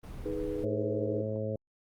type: noise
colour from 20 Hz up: brown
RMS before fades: -41 dBFS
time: 0.03-0.65 s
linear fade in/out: 10 ms
type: chord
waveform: sine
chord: G# minor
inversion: second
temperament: equal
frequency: 311.1 / 415.3 / 493.9 Hz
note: D#4 / G#4 / B4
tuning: 0 / 0 / 0 cents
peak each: -36 dBFS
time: 0.25-1.22 s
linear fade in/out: 10 ms
type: harmonic tone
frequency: 108 Hz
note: A2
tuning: 32 cents flat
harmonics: 1 / 2 / 3 / 4 / 5 / 6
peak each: -35 / -39 / -44 / -39 / -35 / -45 dBFS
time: 0.63-1.56 s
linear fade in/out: 5 ms
effects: Opus 32 kbps